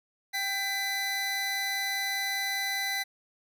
25% pulse tone pair together, 785 / 2005 Hz, G5 / B6, +2 / +26 cents, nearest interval octave + major third, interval 1624 cents, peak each -32 / -26 dBFS, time 0.33-3.04 s, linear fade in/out 20 ms, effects none

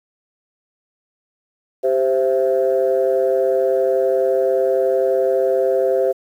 sine chord, C major, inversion second, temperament equal with one note detuned, 392 / 523.3 / 666.9 Hz, G4 / C5 / E5, 0 / 0 / +20 cents, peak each -18 / -16 / -21 dBFS, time 1.83-6.13 s, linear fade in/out 20 ms, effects tanh soft clip ceiling -7 dBFS + 8-bit

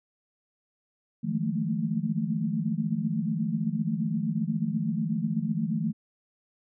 sine tone cluster, 155.1 / 171 / 204.6 / 219.3 / 227.5 Hz, D#3 / F3 / G#3 / A3 / A#3, -5 / -36 / -26 / -6 / -42 cents, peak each -32 / -31 / -34 / -30 / -35 dBFS, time 1.23-5.93 s, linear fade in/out 20 ms, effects none

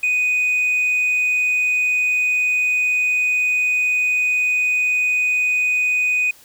sine tone with tanh clipping, 2489 Hz, D#7, in tune, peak -16 dBFS, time 0.03-6.31 s, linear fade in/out 5 ms, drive 1 dB, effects white hiss -48 dBFS RMS until 6.44 s

